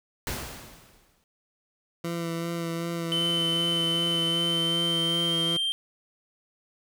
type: noise with exponential decay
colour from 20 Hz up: pink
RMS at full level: -30 dBFS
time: 0.27-1.24 s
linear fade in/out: 1 ms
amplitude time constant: 210 ms
type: tone with vibrato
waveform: 20% pulse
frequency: 168.1 Hz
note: E3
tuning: 34 cents sharp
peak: -24 dBFS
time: 2.04-5.57 s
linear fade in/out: 5 ms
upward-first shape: sine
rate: 2.6 Hz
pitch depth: 18 cents each way
type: tone with pitch glide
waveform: triangle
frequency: 3053 to 3164 Hz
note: G7 to G7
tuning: -46 to +15 cents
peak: -23 dBFS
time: 3.12-5.72 s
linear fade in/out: 0 ms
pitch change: +61 cents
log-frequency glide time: 4.21-5.53 s
effects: none